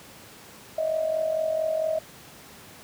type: tone with amplitude modulation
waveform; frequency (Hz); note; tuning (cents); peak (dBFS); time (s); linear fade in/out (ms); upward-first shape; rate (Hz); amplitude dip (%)
sine; 635; D#5; +35; -20; 0.78-1.99; 5; sine; 44.4; 65
effects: pink hiss -47 dBFS RMS until 2.83 s + high-pass 100 Hz 12 dB/octave